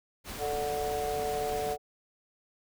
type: noise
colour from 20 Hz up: pink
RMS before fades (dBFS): -40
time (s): 0.24-1.77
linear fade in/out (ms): 50
type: harmonic tone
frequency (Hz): 146.83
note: D3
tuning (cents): 0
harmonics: 3 / 4 / 5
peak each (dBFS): -33 / -37 / -33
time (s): 0.38-1.78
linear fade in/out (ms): 50
effects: none